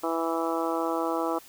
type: harmonic tone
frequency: 164.81 Hz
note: E3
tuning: in tune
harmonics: 2 / 3 / 4 / 5 / 6 / 7 / 8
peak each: -30 / -32 / -33 / -34 / -35 / -35 / -36 dBFS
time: 0.03-1.39 s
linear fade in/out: 10 ms
effects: white hiss -51 dBFS RMS until 1.48 s